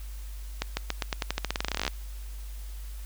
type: accelerating click train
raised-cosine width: 0.2 ms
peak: -10 dBFS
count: 23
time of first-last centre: 0.62-1.879 s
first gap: 150 ms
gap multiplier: 0.89
effects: added 50 Hz sine -36 dBFS peak until 3.05 s + white hiss -52 dBFS RMS until 3.05 s